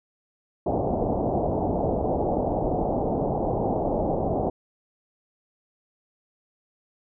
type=low-pass noise; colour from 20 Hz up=white; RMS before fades=-25 dBFS; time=0.66-4.5 s; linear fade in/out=5 ms; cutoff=790 Hz; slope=48 dB/octave; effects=none